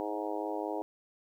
harmonic tone with a mistuned harmonic, 104.6 Hz, G#2, 13 cents sharp, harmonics 3 / 4 / 5 / 6 / 7 / 8 / 9, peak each -38 / -39 / -40 / -41 / -41 / -42 / -43 dBFS, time 0-0.82 s, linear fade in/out 0 ms, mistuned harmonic 3, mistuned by +17 cents, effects 11-bit

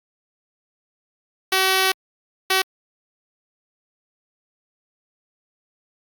5% pulse tone bursts at uneven times, 379.7 Hz, F#4, 45 cents sharp, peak -5 dBFS, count 2, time 1.52-1.92 / 2.5-2.62 s, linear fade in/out 5 ms, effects Opus 48 kbps

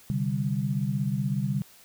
sine chord, C suspended second, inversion none, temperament just, 130.81 / 147.16 / 196.22 Hz, C3 / D3 / G3, 0 / +4 / +2 cents, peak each -29 dBFS, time 0.1-1.62 s, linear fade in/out 0 ms, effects white hiss -54 dBFS RMS until 1.84 s

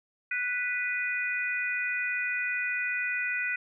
harmonic tone, 493.9 Hz, B4, in tune, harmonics 3 / 4 / 5, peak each -32 / -32 / -32 dBFS, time 0.31-3.56 s, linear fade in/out 5 ms, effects none

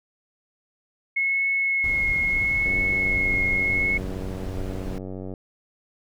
sine tone with vibrato, 2177 Hz, C#7, 32 cents flat, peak -20 dBFS, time 1.16-3.98 s, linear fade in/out 10 ms, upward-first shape triangle, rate 0.77 Hz, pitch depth 16 cents each way
brown noise, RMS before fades -32 dBFS, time 1.84-4.98 s, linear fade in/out 0 ms
click train, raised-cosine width 2 ms, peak -22 dBFS, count 253, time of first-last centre 2.66-5.338 s, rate 94.1 Hz
effects none

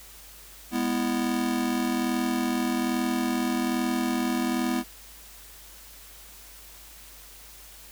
square chord, E major, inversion first, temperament just, 206 / 247.2 / 329.6 Hz, G#3 / B3 / E4, -14 / +2 / 0 cents, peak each -33 / -27 / -31 dBFS, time 0.71-4.84 s, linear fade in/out 50 ms, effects added 50 Hz sine -52 dBFS peak until 7.91 s + white hiss -48 dBFS RMS until 7.91 s

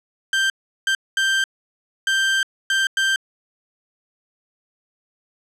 30% pulse tone bursts at uneven times, 1570 Hz, G6, 2 cents sharp, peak -14 dBFS, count 6, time 0.33-0.5 / 0.87-0.95 / 1.17-1.44 / 2.07-2.43 / 2.7-2.87 / 2.97-3.16 s, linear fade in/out 2 ms, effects low-pass 8000 Hz 12 dB/octave

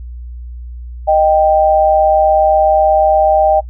sine tone pair together, 620.5 / 784 Hz, D#5 / G5, -5 / 0 cents, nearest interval major third, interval 405 cents, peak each -10 dBFS, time 1.07-3.61 s, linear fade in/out 20 ms, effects noise-tail reverb RT60 0.1 s tail -22 dB re dry + added 60 Hz sine -25 dBFS peak until 3.69 s

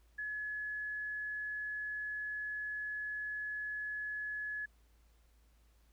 sine tone, 1700 Hz, G#6, 40 cents sharp, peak -37 dBFS, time 0.18-4.66 s, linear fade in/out 10 ms, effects added 56 Hz sine -64 dBFS peak until 5.92 s + pink hiss -74 dBFS RMS until 5.92 s

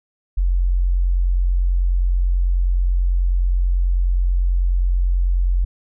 sine tone, 44.64 Hz, F1, 39 cents sharp, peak -14 dBFS, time 0.37-5.65 s, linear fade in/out 10 ms, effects none

